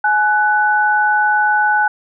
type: tone pair together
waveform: sine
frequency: 843 / 1490.4 Hz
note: G#5 / F#6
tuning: +26 / +12 cents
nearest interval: minor seventh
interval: 986 cents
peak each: -14 dBFS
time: 0.04-1.88 s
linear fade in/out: 5 ms
effects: none